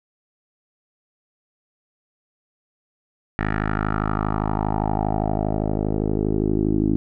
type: tone with low-pass filter sweep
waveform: 10% pulse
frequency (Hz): 52.5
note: G#1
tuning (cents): +19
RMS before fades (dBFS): -22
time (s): 3.39-6.96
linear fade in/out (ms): 0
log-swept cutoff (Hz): 1800 to 300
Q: 3.7
effects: none